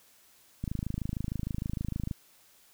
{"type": "click train", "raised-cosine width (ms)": 5, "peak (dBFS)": -20, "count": 40, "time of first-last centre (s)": [0.64, 2.112], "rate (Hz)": 26.5, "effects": ["white hiss -61 dBFS RMS until 2.73 s"]}